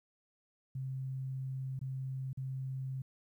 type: tone with dropouts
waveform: sine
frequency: 132.2 Hz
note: C3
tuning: 18 cents sharp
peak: -36 dBFS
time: 0.75-3.02 s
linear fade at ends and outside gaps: 5 ms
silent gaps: 1.792-1.813 / 2.331-2.373 s
effects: 12-bit